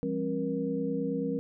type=tone cluster; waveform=sine; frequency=170.7 / 200 / 269 / 473.5 Hz; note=F3 / G3 / C4 / A#4; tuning=-39 / +35 / +48 / +27 cents; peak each=-36 / -35 / -32 / -33 dBFS; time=0.03-1.39 s; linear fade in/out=0 ms; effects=none